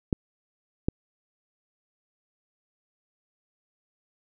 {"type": "clicks", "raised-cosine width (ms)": 3, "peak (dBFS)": -10, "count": 2, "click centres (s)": [0.128, 0.885], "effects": []}